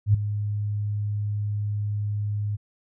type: tone with ADSR envelope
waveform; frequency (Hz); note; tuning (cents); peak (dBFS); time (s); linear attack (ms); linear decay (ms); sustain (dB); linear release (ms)
sine; 103.83; G#2; 0; -12; 0.06-2.57; 81; 8; -12; 22
effects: none